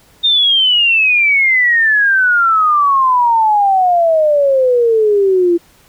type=exponential sweep; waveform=sine; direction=down; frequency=3683 to 337.7 Hz; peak=-8 dBFS; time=0.23-5.58 s; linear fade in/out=20 ms; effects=pink hiss -48 dBFS RMS until 5.88 s